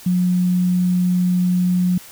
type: tone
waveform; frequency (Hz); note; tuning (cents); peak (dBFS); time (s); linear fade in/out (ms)
sine; 180.1; F#3; -46; -14; 0.06-1.98; 5
effects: white hiss -41 dBFS RMS until 2.11 s